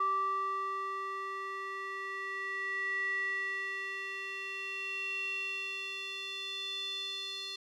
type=tone with band-pass filter sweep; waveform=square; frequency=389 Hz; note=G4; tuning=13 cents flat; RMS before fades=-37 dBFS; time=0-7.56 s; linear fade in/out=5 ms; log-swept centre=1200 to 3900 Hz; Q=7.5; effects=none